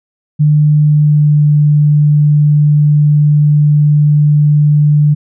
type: tone with pitch glide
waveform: sine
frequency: 150 to 148.45 Hz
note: D3 to D3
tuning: +37 to +19 cents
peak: -5 dBFS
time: 0.39-5.15 s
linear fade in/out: 20 ms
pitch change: -18 cents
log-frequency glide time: 0.85-1.43 s
effects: none